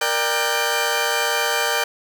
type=tone cluster; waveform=15% pulse; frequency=467.5 / 595 / 795 / 1528 Hz; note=A#4 / D5 / G5 / G6; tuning=+5 / +22 / +24 / -45 cents; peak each=-18 dBFS; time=0.01-1.84 s; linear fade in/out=5 ms; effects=none